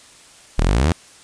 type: exponential sweep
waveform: sawtooth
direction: up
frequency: 34.65 to 89.7 Hz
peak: -10 dBFS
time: 0.58-0.92 s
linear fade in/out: 0 ms
effects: white hiss -46 dBFS RMS until 1.23 s + resampled to 22050 Hz